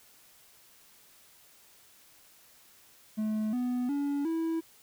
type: tone with pitch steps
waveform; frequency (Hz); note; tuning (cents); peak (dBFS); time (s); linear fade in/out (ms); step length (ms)
triangle; 215.6 / 247.7 / 284.5 / 326.8; A3 / B3 / C#4 / E4; -35 / +5 / +45 / -15; -26; 3.17-4.61; 20; 360
effects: white hiss -59 dBFS RMS until 4.82 s